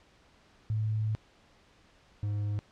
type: tone pair in turn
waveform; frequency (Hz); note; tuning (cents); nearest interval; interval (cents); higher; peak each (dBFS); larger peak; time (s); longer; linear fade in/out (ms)
sine / triangle; 108.5 / 103.36; A2 / G#2; -24 / -8; minor second; 84; first; -27; neither; 0.7-1.15 / 2.23-2.59; first; 0
effects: pink hiss -62 dBFS RMS until 2.71 s + low-pass 5000 Hz 12 dB/octave